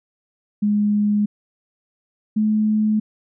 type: tone pair in turn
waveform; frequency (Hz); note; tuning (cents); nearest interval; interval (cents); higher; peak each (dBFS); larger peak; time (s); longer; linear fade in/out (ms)
sine; 207.7 / 214.4; G#3 / A3; 0 / -45; minor second; 55; second; -15; neither; 0.62-1.26 / 2.36-3; neither; 10
effects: none